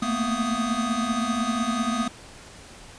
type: tone cluster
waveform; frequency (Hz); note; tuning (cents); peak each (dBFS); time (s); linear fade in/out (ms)
square; 220.5 / 230.6 / 246.2 / 1244; A3 / A#3 / B3 / D#6; +4 / -19 / -5 / -1; -30 / -29 / -30 / -30; 0.02-2.08; 5
effects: pink hiss -45 dBFS RMS until 2.98 s + resampled to 22050 Hz

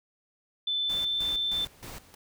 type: tone with pitch glide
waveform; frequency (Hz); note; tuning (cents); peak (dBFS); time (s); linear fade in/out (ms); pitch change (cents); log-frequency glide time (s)
sine; 3520 to 3544; A7 to A7; 0 to +12; -26; 0.67-1.65; 5; +12; 0.78-1.16
type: noise with tremolo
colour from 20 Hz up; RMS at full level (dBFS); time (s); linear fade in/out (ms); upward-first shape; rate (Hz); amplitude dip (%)
pink; -42; 0.89-2.15; 10; square; 3.2; 80
effects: none

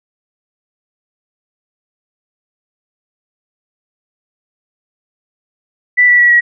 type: tone with pitch steps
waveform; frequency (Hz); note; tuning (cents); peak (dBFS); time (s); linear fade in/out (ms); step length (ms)
sine; 1975.5 / 1955.1 / 1934.8 / 1914.8; B6 / B6 / B6 / A#6; 0 / -18 / -36 / +46; -5; 5.97-6.41; 20; 110
effects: none

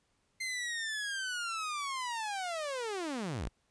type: linear sweep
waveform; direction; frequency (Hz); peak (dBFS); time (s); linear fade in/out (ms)
sawtooth; down; 2093 to 32.7; -31; 0.4-3.49; 10
effects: pink hiss -75 dBFS RMS until 3.7 s + resampled to 22050 Hz

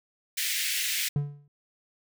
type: high-pass noise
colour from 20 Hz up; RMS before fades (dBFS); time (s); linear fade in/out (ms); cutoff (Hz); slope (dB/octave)
pink; -29; 0.37-1.09; 10; 1800; 48
type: tone with exponential decay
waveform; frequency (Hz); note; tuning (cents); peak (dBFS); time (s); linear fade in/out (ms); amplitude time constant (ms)
triangle; 144.3; D3; -30; -19; 1.16-1.48; 2; 69
effects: none

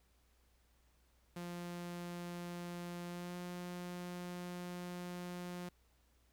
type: tone with pitch glide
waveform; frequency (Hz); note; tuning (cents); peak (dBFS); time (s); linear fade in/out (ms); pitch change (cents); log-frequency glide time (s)
sawtooth; 174.61 to 177.46; F3 to F3; 0 to +28; -39; 1.36-5.69; 5; +28; 3.08-3.37
effects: added 60 Hz sine -70 dBFS peak until 6.32 s + pink hiss -75 dBFS RMS until 6.32 s

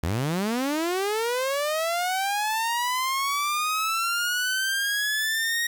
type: linear sweep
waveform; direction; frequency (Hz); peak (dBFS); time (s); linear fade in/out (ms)
sawtooth; up; 73.42 to 1884; -20; 0.03-5.67; 5
effects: 8-bit

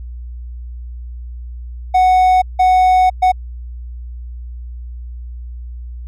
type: tone bursts at uneven times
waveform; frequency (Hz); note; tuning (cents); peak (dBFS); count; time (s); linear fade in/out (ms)
triangle; 740; F#5; 0; -6; 3; 1.94-2.42 / 2.59-3.1 / 3.22-3.32; 10
effects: added 60 Hz sine -26 dBFS peak until 6.07 s

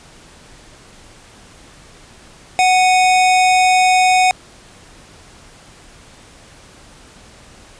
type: tone pair together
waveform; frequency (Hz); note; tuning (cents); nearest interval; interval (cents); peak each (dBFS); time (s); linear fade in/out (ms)
square; 740 / 2489; F#5 / D#7; 0 / 0; octave + major sixth; 2100; -11 / -19; 2.59-4.31; 0
effects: pink hiss -43 dBFS RMS until 7.79 s + resampled to 22050 Hz

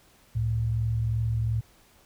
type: tone pair together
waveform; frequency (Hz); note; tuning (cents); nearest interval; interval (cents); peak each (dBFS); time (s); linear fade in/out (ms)
sine; 69.3 / 112.1; C#2 / A2; 0 / +33; minor sixth; 833; -32 / -24; 0.35-1.61; 10
effects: pink hiss -59 dBFS RMS until 2.05 s

